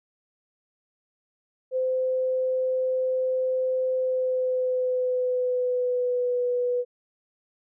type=tone with pitch glide; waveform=sine; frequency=515 to 491.7 Hz; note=C5 to B4; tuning=-28 to -8 cents; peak=-22 dBFS; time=1.71-6.85 s; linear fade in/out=50 ms; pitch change=-80 cents; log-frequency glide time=3.95-6.44 s; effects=none